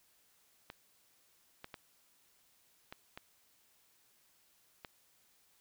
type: clicks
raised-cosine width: 0.3 ms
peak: -29 dBFS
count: 6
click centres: 0.701 / 1.644 / 1.742 / 2.925 / 3.175 / 4.848 s
effects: white hiss -70 dBFS RMS until 5.6 s